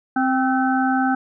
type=harmonic tone with a mistuned harmonic; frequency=261.6 Hz; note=C4; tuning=in tune; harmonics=1 / 3 / 5 / 6; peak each=-19 / -21 / -28 / -25 dBFS; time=0.16-1.15 s; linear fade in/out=5 ms; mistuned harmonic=6; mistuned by=-49 cents; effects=none